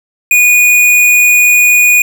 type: tone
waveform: square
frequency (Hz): 2459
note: D#7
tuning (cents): -21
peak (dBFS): -5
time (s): 0.31-2.02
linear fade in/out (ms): 2
effects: none

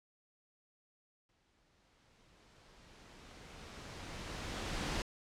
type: noise with exponential growth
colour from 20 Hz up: pink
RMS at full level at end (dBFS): -36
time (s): 1.29-5.02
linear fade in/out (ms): 1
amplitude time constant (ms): 810
effects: low-pass 6000 Hz 12 dB/octave

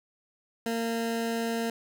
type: tone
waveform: 20% pulse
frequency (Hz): 229.6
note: A#3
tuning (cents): -26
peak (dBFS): -23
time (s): 0.66-1.7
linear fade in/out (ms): 2
effects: none

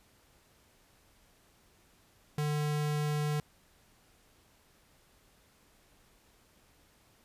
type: tone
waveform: square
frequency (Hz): 149.3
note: D3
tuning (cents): +29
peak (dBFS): -30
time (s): 2.38-3.4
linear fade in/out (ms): 2
effects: pink hiss -65 dBFS RMS until 7.24 s + resampled to 32000 Hz

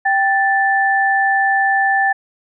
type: tone pair together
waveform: sine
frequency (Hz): 784 / 1760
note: G5 / A6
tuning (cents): 0 / 0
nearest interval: octave + major second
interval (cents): 1400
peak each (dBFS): -15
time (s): 0.05-2.13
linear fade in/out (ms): 10
effects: none

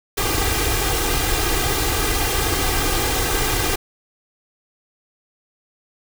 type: noise with comb filter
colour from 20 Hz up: pink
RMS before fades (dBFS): -20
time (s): 0.17-3.76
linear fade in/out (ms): 10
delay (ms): 2.5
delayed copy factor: +0.75
effects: none

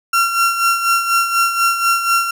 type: tone with tremolo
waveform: 35% pulse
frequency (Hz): 1368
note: F6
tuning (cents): -36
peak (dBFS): -9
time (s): 0.13-2.31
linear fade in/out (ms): 5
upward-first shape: sine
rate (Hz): 4.1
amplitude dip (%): 60
effects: none

